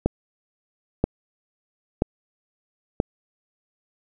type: click train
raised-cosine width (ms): 2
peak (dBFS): -5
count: 4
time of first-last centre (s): 0.06-3.001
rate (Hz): 1.02
effects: none